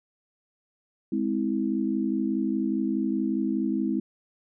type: chord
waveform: sine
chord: Ab augmented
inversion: none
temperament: just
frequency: 207.7 / 259.6 / 324.5 Hz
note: Ab3 / C4 / E4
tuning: 0 / -13 / -27 cents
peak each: -28 dBFS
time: 1.12-4 s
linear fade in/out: 5 ms
effects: none